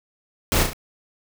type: noise with echo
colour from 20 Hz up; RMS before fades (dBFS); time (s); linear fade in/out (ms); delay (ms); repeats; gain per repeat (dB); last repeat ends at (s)
pink; -20; 0.52-0.63; 0; 34; 3; -5; 0.732
effects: none